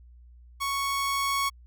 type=tone with level ramp; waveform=sawtooth; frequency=1108.7 Hz; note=C#6; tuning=in tune; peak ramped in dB=-23 to -20 dBFS; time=0.6-1.5 s; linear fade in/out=20 ms; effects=added 60 Hz sine -48 dBFS peak until 1.66 s + MP3 96 kbps